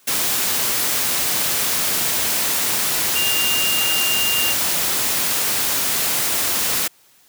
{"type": "tone in noise", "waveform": "sine", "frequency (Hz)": 2800, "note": "F7", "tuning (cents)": 4, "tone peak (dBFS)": -20, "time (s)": [3.15, 4.53], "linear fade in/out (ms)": 10, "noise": "white", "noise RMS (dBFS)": -20, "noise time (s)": [0.07, 6.88], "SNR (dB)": -3, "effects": ["white hiss -54 dBFS RMS until 7.28 s", "high-pass 80 Hz 12 dB/octave"]}